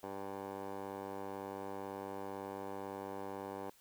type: tone with band-pass filter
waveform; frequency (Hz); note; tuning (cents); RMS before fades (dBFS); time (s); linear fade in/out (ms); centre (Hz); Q
15% pulse; 98; G2; 0; -44; 0.03-3.7; 5; 660; 3.9
effects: white hiss -66 dBFS RMS until 3.8 s